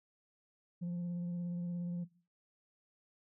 sine tone with vibrato, 174.61 Hz, F3, in tune, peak -33 dBFS, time 0.81-2.05 s, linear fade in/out 20 ms, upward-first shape triangle, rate 17 Hz, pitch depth 19 cents each way, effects noise-tail reverb RT60 0.4 s tail -20 dB re dry + tanh soft clip ceiling -35 dBFS

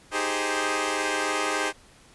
10% pulse chord, Ab major seventh, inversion second, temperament equal, 311.1 / 392 / 415.3 / 523.3 Hz, Eb4 / G4 / Ab4 / C5, 0 / 0 / 0 / 0 cents, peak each -22 dBFS, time 0.11-1.73 s, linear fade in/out 50 ms, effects pink hiss -54 dBFS RMS until 2.14 s + resampled to 24000 Hz

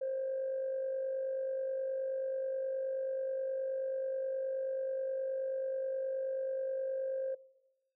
sine tone with amplitude modulation, 530 Hz, C5, 22 cents sharp, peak -30 dBFS, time 0.01-7.35 s, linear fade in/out 10 ms, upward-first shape sine, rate 49.4 Hz, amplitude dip 40%, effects noise-tail reverb RT60 1.0 s tail -21 dB re dry + tanh soft clip ceiling -28 dBFS

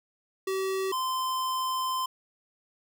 square tone pair in turn, 382.7 / 1034.5 Hz, G4 / C6, -42 / -20 cents, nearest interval octave + perfect fourth, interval 1722 cents, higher second, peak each -28 dBFS, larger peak neither, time 0.47-0.92 / 0.92-2.06 s, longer second, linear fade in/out 5 ms, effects none

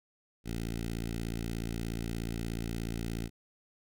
10% pulse tone with notch filter, 56.8 Hz, A#1, 44 cents flat, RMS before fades -36 dBFS, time 0.44-3.3 s, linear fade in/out 50 ms, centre 1000 Hz, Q 0.71, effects none

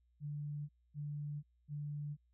sine tone bursts, 146.83 Hz, D3, in tune, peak -39 dBFS, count 3, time 0.2-2.17 s, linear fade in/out 50 ms, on 490 ms, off 250 ms, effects added 60 Hz sine -70 dBFS peak until 2.33 s

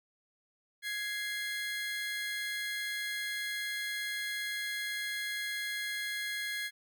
30% pulse tone pair together, 1662.9 / 2093 Hz, G#6 / C7, +2 / 0 cents, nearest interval major third, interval 398 cents, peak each -34 / -35 dBFS, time 0.82-6.71 s, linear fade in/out 50 ms, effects none

